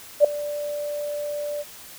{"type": "tone with ADSR envelope", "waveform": "sine", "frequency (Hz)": 587, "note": "D5", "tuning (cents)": -1, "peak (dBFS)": -7, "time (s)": [0.2, 1.64], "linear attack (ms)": 44, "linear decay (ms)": 4, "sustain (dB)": -19, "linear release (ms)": 33, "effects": ["white hiss -43 dBFS RMS until 1.98 s"]}